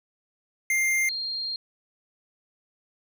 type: tone pair in turn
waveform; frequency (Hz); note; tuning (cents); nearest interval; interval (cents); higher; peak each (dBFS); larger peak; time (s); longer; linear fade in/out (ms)
square / sine; 2105 / 4210; C7 / C8; +10 / +10; octave; 1200; second; -22 / -28; first; 0.7-1.09 / 1.09-1.56; second; 2
effects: none